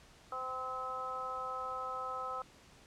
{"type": "harmonic tone", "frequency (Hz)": 258, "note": "C4", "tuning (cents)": -24, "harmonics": [2, 3, 4, 5], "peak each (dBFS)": [-45, -45, -45, -39], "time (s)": [0.32, 2.42], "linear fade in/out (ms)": 2, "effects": ["pink hiss -60 dBFS RMS until 2.86 s", "low-pass 8000 Hz 12 dB/octave"]}